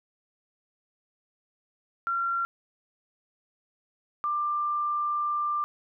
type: tone pair in turn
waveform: sine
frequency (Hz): 1372 / 1187.4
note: F6 / D6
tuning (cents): -31 / +19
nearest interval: minor third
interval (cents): 250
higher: first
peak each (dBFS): -25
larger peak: neither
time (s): 2.07-2.45 / 4.24-5.64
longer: second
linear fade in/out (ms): 0
effects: none